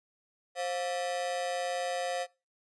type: ring-modulated tone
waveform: 45% pulse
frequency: 620 Hz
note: D#5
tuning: 6 cents flat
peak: -28 dBFS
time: 0.55-2.27 s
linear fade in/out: 50 ms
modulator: 91 Hz
effects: noise-tail reverb RT60 0.3 s tail -24 dB re dry + resampled to 22050 Hz